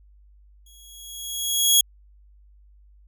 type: tone with exponential growth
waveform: 15% pulse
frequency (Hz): 3322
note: G#7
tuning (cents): 0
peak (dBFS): -5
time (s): 0.66-1.81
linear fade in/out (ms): 5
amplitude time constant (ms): 250
effects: added 50 Hz sine -50 dBFS peak until 3.07 s